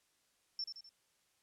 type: tone with echo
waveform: sine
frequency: 5390 Hz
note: E8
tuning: 38 cents sharp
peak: -36 dBFS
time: 0.59-0.64 s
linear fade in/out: 2 ms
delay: 84 ms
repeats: 3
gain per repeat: -6 dB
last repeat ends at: 0.892 s
effects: white hiss -75 dBFS RMS until 1.42 s + low-pass 10000 Hz 12 dB/octave